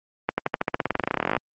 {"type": "accelerating click train", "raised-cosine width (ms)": 0.5, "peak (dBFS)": -6, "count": 26, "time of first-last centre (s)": [0.29, 1.366], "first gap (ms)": 90, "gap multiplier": 0.93, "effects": ["high-pass 150 Hz 12 dB/octave", "Opus 24 kbps"]}